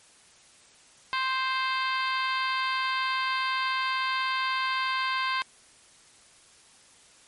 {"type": "harmonic tone", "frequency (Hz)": 523.3, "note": "C5", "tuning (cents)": 0, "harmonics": [2, 3, 4, 5, 6, 7, 8, 9], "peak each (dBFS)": [-28, -32, -34, -36, -38, -39, -40, -41], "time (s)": [1.13, 5.42], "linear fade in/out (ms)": 0, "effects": ["white hiss -56 dBFS RMS until 7.27 s", "MP3 48 kbps"]}